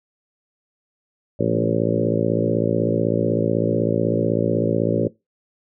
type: harmonic tone with a mistuned harmonic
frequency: 56 Hz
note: A1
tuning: 31 cents sharp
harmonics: 2 / 3 / 4 / 5 / 6 / 7 / 8 / 9 / 10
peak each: -26 / -26 / -26 / -26 / -26 / -26 / -26 / -26 / -26 dBFS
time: 1.39-5.08 s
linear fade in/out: 10 ms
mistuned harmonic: 3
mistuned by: +24 cents
effects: noise-tail reverb RT60 0.2 s tail -19 dB re dry